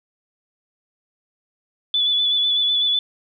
sine tone with vibrato, 3455 Hz, A7, 32 cents flat, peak -16 dBFS, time 1.94-2.99 s, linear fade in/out 2 ms, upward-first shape sine, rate 8 Hz, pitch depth 27 cents each way, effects none

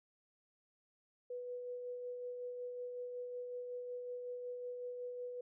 sine tone with tremolo, 492.6 Hz, B4, 5 cents flat, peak -40 dBFS, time 1.3-5.41 s, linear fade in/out 5 ms, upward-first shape sine, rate 5.4 Hz, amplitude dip 30%, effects none

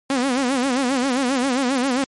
sawtooth tone with vibrato, 260 Hz, C4, 11 cents flat, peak -14 dBFS, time 0.1-2.04 s, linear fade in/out 2 ms, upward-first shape sine, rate 7.5 Hz, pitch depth 130 cents each way, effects MP3 48 kbps

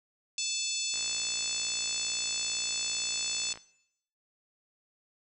harmonic tone, 876 Hz, A5, 8 cents flat, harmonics 3 / 4 / 5 / 6 / 7 / 8 / 9, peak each -38 / -38 / -38 / -38 / -38 / -38 / -38 dBFS, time 0.38-3.53 s, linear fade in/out 2 ms
click train, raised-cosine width 0.3 ms, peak -30 dBFS, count 153, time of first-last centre 0.94-3.574 s, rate 57.7 Hz
effects noise-tail reverb RT60 0.7 s tail -19 dB re dry

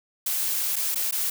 blue noise with dropouts, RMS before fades -26 dBFS, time 0.26-1.3 s, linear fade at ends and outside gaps 5 ms, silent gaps 0.759-0.763 / 0.947-0.956 / 1.111-1.123 s, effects none

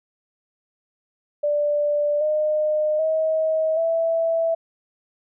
sine tone with pitch steps, 588 / 610.8 / 634.6 / 659.2 Hz, D5 / D#5 / D#5 / E5, +2 / -32 / +34 / 0 cents, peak -18 dBFS, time 1.43-4.55 s, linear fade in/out 10 ms, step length 780 ms, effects none

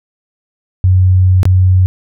sine tone with dropouts, 92.5 Hz, F#2, in tune, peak -5 dBFS, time 0.84-1.86 s, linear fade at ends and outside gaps 0 ms, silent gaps 1.431-1.454 s, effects none

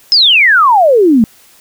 sine exponential sweep, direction down, 5274 to 210 Hz, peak -4 dBFS, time 0.12-1.24 s, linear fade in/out 0 ms, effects white hiss -44 dBFS RMS until 1.6 s

